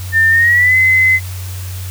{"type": "tone with pitch glide", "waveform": "sine", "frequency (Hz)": [1800, 2044], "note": ["A6", "C7"], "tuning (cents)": [39, -41], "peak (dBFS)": -7, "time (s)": [0.12, 1.2], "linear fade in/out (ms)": 50, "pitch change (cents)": 220, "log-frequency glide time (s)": [0.3, 0.77], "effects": ["added 92 Hz sine -22 dBFS peak until 1.9 s", "white hiss -33 dBFS RMS until 1.9 s"]}